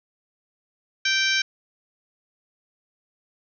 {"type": "harmonic tone", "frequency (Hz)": 780, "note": "G5", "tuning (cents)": -9, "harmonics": [2, 3, 4, 5, 6, 7, 8], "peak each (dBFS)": [-24, -25, -28, -28, -33, -28, -33], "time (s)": [1.05, 1.42], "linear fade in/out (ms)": 5, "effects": []}